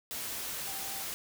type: tone in noise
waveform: sine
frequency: 784 Hz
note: G5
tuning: in tune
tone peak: -47 dBFS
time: 0.67-1.03 s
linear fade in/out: 0 ms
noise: white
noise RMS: -38 dBFS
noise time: 0.11-1.14 s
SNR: -12 dB
effects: none